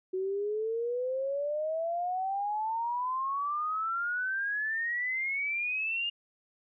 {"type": "exponential sweep", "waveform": "sine", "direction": "up", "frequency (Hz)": [369.7, 2848], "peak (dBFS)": -29, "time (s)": [0.13, 6.1], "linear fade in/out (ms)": 10, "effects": []}